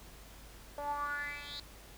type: tone with band-pass filter sweep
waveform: 10% pulse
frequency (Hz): 289.1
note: D4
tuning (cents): -27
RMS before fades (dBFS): -39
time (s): 0.78-1.6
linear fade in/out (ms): 2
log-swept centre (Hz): 660 to 4200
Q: 7.2
effects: added 50 Hz sine -54 dBFS peak until 1.97 s + pink hiss -55 dBFS RMS until 1.97 s